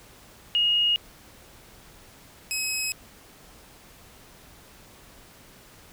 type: tone pair in turn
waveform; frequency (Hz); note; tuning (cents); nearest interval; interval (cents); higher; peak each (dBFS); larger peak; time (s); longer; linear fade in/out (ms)
sine / 15% pulse; 2868 / 2555; F7 / D#7; +45 / +45; major second; 200; first; -19; neither; 0.55-0.96 / 2.51-2.92; neither; 0
effects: pink hiss -51 dBFS RMS until 5.92 s